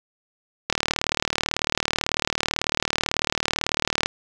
click train, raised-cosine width 0.2 ms, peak -3 dBFS, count 129, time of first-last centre 0.7-4.06 s, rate 38.1 Hz, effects none

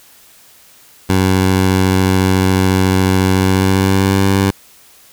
15% pulse tone with pitch glide, 94 to 97.37 Hz, F#2 to G2, +28 to -11 cents, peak -4 dBFS, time 1.09-4.51 s, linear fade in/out 10 ms, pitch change +61 cents, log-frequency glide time 3.29-4.27 s, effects white hiss -45 dBFS RMS until 5.12 s

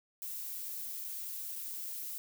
violet noise with dropouts, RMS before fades -41 dBFS, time 0.22-2.18 s, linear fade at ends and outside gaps 0 ms, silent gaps 1.043-1.047 / 1.556-1.56 s, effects none

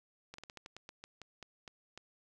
slowing click train, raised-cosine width 0.2 ms, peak -30 dBFS, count 13, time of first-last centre 0.34-1.976 s, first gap 44 ms, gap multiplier 1.19, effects none

